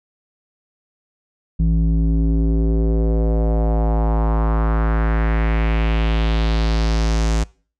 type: tone with low-pass filter sweep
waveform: square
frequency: 55 Hz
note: A1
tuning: in tune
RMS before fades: -17 dBFS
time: 1.59-7.44 s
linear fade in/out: 10 ms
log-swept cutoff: 180 to 7200 Hz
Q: 2.2
effects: noise-tail reverb RT60 0.4 s tail -23 dB re dry